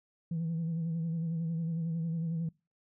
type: tone with vibrato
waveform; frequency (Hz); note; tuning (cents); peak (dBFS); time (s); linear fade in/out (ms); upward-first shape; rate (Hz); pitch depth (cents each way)
sine; 164.81; E3; 0; -29; 0.31-2.49; 5; sine; 11; 51
effects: noise-tail reverb RT60 0.3 s tail -25 dB re dry + tanh soft clip ceiling -28 dBFS